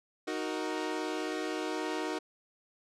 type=chord; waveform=sawtooth; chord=D# minor; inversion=none; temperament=equal; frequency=311.1 / 370 / 466.2 Hz; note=D#4 / F#4 / A#4; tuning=0 / 0 / 0 cents; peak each=-32 / -33 / -35 dBFS; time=0.27-2.19 s; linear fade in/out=10 ms; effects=low-pass 7000 Hz 12 dB/octave